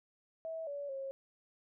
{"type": "tone with pitch steps", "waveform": "sine", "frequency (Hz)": [649, 571, 541], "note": ["E5", "D5", "C#5"], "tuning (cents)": [-27, -49, -42], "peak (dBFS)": -38, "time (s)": [0.45, 1.11], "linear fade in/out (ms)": 0, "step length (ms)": 220, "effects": []}